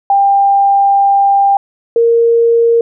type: tone pair in turn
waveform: sine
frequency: 795 / 464.7 Hz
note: G5 / A#4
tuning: +24 / -5 cents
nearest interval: major sixth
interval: 929 cents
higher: first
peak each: -6 dBFS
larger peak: neither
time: 0.1-1.57 / 1.96-2.81 s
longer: first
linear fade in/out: 2 ms
effects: none